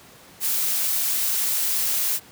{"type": "noise", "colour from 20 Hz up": "blue", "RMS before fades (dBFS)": -23, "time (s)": [0.4, 2.2], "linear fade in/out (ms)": 50, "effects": ["pink hiss -48 dBFS RMS until 2.31 s", "high-pass 100 Hz 12 dB/octave"]}